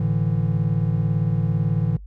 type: chord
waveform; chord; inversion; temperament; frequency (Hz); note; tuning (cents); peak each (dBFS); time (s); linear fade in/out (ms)
triangle; A suspended fourth; none; equal; 110 / 146.83 / 164.81; A2 / D3 / E3; 0 / 0 / 0; -21; 0-1.97; 5
effects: noise-tail reverb RT60 0.1 s tail -21 dB re dry + added 50 Hz sine -36 dBFS peak until 2.06 s